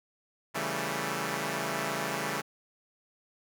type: chord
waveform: 5% pulse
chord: A dominant seventh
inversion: first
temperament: equal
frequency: 138.59 / 164.81 / 196 / 220 Hz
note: C#3 / E3 / G3 / A3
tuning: 0 / 0 / 0 / 0 cents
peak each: -25 dBFS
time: 0.54-2.42 s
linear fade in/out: 20 ms
effects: none